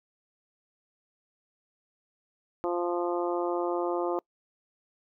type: harmonic tone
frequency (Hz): 174.61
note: F3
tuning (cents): 0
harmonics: 2 / 3 / 4 / 5 / 6 / 7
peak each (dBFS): -29 / -33 / -35 / -37 / -39 / -40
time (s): 2.64-4.19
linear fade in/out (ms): 0
effects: noise-tail reverb RT60 0.1 s tail -26 dB re dry